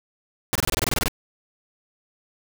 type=noise bursts; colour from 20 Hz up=pink; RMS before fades=-22 dBFS; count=12; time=0.53-1.082 s; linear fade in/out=0 ms; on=24 ms; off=24 ms; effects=none